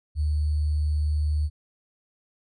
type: tone with sample-and-hold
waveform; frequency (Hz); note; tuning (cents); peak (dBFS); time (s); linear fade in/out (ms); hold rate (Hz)
sine; 75.4; D2; +46; -21; 0.15-1.5; 50; 4410
effects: resampled to 24000 Hz